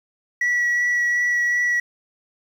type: tone with vibrato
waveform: sine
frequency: 1938 Hz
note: B6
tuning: 33 cents flat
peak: -15 dBFS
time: 0.41-1.8 s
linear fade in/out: 5 ms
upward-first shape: sine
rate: 2.7 Hz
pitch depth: 9 cents each way
effects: tanh soft clip ceiling -16 dBFS + 8-bit